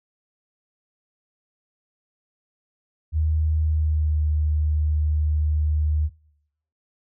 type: tone with pitch glide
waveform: sine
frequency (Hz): 78 to 76.13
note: D#2 to D#2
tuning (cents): +5 to -37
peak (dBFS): -18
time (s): 3.12-6.1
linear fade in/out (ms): 50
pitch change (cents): -42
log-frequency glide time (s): 3.63-4.23
effects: noise-tail reverb RT60 0.8 s tail -24 dB re dry